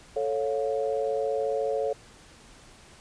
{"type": "chord", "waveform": "sine", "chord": "A augmented", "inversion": "none", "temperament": "equal with one note detuned", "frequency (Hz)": [440, 554.4, 706.6], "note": ["A4", "C#5", "E#5"], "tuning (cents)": [0, 0, 20], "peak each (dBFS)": [-28, -28, -34], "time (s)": [0.16, 1.93], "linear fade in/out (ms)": 5, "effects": ["pink hiss -52 dBFS RMS until 3 s", "resampled to 22050 Hz"]}